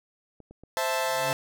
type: clicks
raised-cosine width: 2 ms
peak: -34 dBFS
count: 3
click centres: 0.403 / 0.51 / 0.636 s
type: chord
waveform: sawtooth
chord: A minor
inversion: first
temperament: equal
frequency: 523.3 / 659.3 / 880 Hz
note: C5 / E5 / A5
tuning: 0 / 0 / 0 cents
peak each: -26 dBFS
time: 0.77-1.33 s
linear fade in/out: 0 ms
type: tone with exponential growth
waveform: sawtooth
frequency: 140.8 Hz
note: C#3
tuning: 27 cents sharp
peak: -27 dBFS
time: 0.96-1.33 s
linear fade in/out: 5 ms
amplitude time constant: 80 ms
effects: none